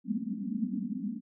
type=band-pass noise; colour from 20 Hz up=pink; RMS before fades=-34 dBFS; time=0.04-1.21 s; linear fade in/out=50 ms; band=190 to 270 Hz; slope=96 dB/octave; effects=none